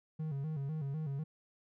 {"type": "tone with vibrato", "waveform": "triangle", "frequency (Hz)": 147.2, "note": "D3", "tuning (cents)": 4, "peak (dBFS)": -33, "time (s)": [0.19, 1.24], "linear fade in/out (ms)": 10, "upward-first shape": "square", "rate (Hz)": 4, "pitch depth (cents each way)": 110, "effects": []}